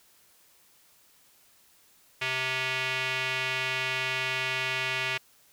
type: tone with band-pass filter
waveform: square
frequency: 130 Hz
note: C3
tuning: 11 cents flat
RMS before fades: -30 dBFS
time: 2.21-5.18 s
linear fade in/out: 10 ms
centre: 2500 Hz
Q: 2.5
effects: white hiss -61 dBFS RMS until 5.52 s